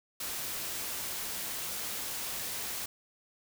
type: noise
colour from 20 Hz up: white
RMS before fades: -37 dBFS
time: 0.2-2.86 s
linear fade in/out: 5 ms
effects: none